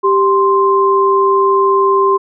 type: tone pair together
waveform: sine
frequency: 392 / 1046.5 Hz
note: G4 / C6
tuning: 0 / 0 cents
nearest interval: octave + perfect fourth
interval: 1700 cents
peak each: -11 dBFS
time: 0.03-2.18 s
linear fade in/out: 20 ms
effects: none